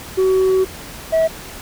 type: tone pair in turn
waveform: sine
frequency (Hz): 377.1 / 646.3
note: F#4 / E5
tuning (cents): +33 / -34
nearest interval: major sixth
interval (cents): 933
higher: second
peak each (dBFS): -9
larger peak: neither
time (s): 0.17-0.65 / 1.12-1.28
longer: first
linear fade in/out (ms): 20
effects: tanh soft clip ceiling -11 dBFS + pink hiss -34 dBFS RMS until 1.61 s